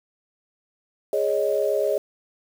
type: chord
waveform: sine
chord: Ab suspended fourth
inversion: none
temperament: equal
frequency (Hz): 415.3 / 554.4 / 622.3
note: Ab4 / Db5 / Eb5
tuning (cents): 0 / 0 / 0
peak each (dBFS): -24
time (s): 1.13-1.98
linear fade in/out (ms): 2
effects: 7-bit